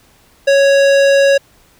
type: tone with hard clipping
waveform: sine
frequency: 554.4 Hz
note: C#5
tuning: in tune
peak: -9 dBFS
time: 0.47-1.38 s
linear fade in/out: 10 ms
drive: 17 dB
effects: pink hiss -50 dBFS RMS until 1.79 s